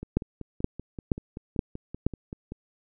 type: two click trains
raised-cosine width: 3 ms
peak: -23 / -9 dBFS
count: 14 / 5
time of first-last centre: 0.03-2.52 / 0.17-2.066 s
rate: 5.22 / 2.11 Hz
effects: none